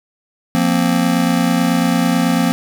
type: chord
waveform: square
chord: F suspended fourth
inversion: none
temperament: just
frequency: 174.61 / 232.8 / 261.9 Hz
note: F3 / Bb3 / C4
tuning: 0 / -2 / +2 cents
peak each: -18 dBFS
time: 0.55-2.52 s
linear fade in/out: 0 ms
effects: none